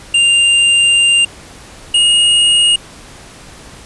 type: tone pair in turn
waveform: square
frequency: 2794 / 2861 Hz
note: F7 / F7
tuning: 0 / +41 cents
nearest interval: unison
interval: 41 cents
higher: second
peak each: -8 dBFS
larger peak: neither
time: 0.14-1.25 / 1.94-2.76 s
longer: first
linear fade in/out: 5 ms
effects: pink hiss -36 dBFS RMS until 3.85 s + resampled to 24000 Hz